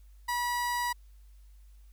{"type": "tone", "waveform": "30% pulse", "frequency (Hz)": 970, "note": "B5", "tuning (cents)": -31, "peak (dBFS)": -26, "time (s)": [0.28, 0.93], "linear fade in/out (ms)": 10, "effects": ["added 50 Hz sine -51 dBFS peak until 1.92 s", "white hiss -71 dBFS RMS until 1.92 s"]}